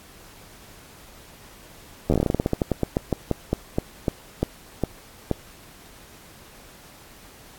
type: slowing click train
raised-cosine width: 2 ms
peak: -7 dBFS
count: 26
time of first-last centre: 2.1-5.313 s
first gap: 11 ms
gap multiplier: 1.17
effects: pink hiss -48 dBFS RMS until 7.58 s + AAC 64 kbps